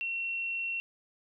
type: tone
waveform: sine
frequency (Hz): 2723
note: F7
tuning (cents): -44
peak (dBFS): -31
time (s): 0.01-0.8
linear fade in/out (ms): 0
effects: none